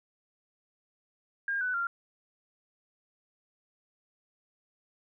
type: tone with pitch steps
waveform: sine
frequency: 1612 / 1495.4 / 1387.2 Hz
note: G6 / F#6 / F6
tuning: +48 / +18 / -12 cents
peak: -28 dBFS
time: 1.48-1.87 s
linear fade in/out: 2 ms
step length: 130 ms
effects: none